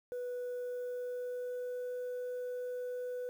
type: tone with pitch glide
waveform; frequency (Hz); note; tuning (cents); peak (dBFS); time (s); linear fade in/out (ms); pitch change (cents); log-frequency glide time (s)
sine; 492.9 to 496.6; B4 to B4; -3 to +9; -34; 0.12-3.29; 0; +12; 0.53-1.97
effects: tanh soft clip ceiling -35 dBFS + 10-bit